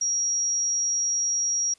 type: tone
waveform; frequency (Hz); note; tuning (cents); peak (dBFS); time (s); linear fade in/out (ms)
sine; 5670; F8; +25; -22; 0.01-1.74; 5
effects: white hiss -60 dBFS RMS until 1.78 s + resampled to 22050 Hz